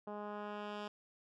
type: tone with low-pass filter sweep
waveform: 10% pulse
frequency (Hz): 207.7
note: G#3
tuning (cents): 0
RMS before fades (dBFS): -44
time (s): 0.07-0.88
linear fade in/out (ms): 5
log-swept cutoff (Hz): 880 to 4200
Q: 1
effects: none